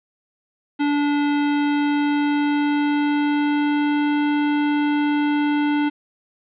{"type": "tone with pitch glide", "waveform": "square", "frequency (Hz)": [290.3, 293.8], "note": ["D4", "D4"], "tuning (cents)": [-20, 1], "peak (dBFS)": -18, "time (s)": [0.79, 5.9], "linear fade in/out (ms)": 20, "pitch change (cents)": 21, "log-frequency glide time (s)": [1.22, 4.25], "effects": ["resampled to 8000 Hz", "8-bit"]}